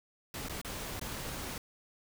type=noise with dropouts; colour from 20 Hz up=pink; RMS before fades=-40 dBFS; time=0.34-1.58 s; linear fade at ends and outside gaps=2 ms; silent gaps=0.486-0.495 / 0.615-0.647 / 0.996-1.013 s; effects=none